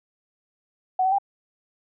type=tone with pitch steps; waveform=sine; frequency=745 / 760 / 795 Hz; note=F#5 / F#5 / G5; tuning=+12 / +46 / +24 cents; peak=-18 dBFS; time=0.99-1.185 s; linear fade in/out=5 ms; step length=65 ms; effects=none